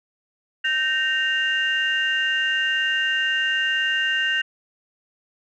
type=tone cluster; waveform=sine; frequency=1548 / 1849 / 2801 Hz; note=G6 / A#6 / F7; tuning=-22 / -15 / +4 cents; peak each=-23 dBFS; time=0.64-4.42 s; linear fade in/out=10 ms; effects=tanh soft clip ceiling -12 dBFS